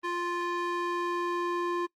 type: tone with band-pass filter sweep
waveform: square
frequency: 349.2 Hz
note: F4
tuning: in tune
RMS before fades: -31 dBFS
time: 0.03-1.87 s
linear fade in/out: 20 ms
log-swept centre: 1400 to 830 Hz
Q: 0.96
effects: noise-tail reverb RT60 0.1 s tail -22 dB re dry + Opus 24 kbps